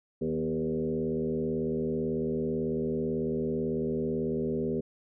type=tone with frequency modulation; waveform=sine; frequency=319.5 Hz; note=D#4; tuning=46 cents sharp; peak=-27 dBFS; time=0.21-4.81 s; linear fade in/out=10 ms; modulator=78.1 Hz; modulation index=2.1; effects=none